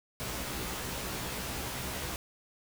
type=noise with comb filter; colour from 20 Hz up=pink; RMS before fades=-37 dBFS; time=0.2-2.16 s; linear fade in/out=0 ms; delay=16 ms; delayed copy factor=+0.95; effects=none